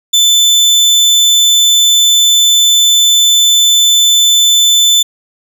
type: tone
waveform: 30% pulse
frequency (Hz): 3520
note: A7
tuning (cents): 0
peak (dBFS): -3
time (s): 0.13-5.03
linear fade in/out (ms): 10
effects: none